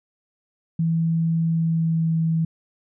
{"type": "tone with pitch glide", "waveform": "sine", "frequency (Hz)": [164.3, 162.6], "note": ["E3", "E3"], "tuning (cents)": [-5, -23], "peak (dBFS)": -18, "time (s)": [0.79, 2.45], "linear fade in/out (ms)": 5, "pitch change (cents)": -18, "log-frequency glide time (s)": [1.46, 2.15], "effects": []}